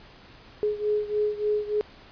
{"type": "beating tone pair", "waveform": "sine", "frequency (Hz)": [419.3, 422.7], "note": ["G#4", "G#4"], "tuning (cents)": [17, 31], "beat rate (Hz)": 3.4, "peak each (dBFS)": [-25, -28], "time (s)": [0.63, 1.81], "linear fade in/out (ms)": 0, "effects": ["pink hiss -50 dBFS RMS until 2.11 s", "resampled to 11025 Hz"]}